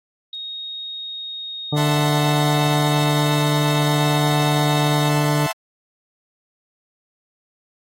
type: tone with pitch glide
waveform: sine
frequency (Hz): 3737 to 3713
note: A#7 to A#7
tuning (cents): +4 to -8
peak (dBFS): -28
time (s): 0.33-5.09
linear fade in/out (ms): 2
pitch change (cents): -12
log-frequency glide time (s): 0.81-2.61
type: harmonic tone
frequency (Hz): 148.1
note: D3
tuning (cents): +15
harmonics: 1 / 2 / 3 / 4 / 5 / 6 / 8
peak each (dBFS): -18 / -24 / -28 / -30 / -32 / -34 / -36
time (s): 1.72-5.47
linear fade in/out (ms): 10
type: chord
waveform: sawtooth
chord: F# half-diminished seventh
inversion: third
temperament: equal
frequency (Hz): 659.3 / 740 / 880 / 1046.5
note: E5 / F#5 / A5 / C6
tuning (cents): 0 / 0 / 0 / 0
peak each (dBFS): -23 / -25 / -24 / -25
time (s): 1.76-5.53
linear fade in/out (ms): 20
effects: AAC 48 kbps